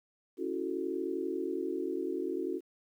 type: chord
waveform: sine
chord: F# minor seventh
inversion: second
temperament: equal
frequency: 277.2 / 329.6 / 370 / 440 Hz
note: C#4 / E4 / F#4 / A4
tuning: 0 / 0 / 0 / 0 cents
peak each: -39 / -37 / -35 / -40 dBFS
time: 0.37-2.61 s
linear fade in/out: 50 ms
effects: 11-bit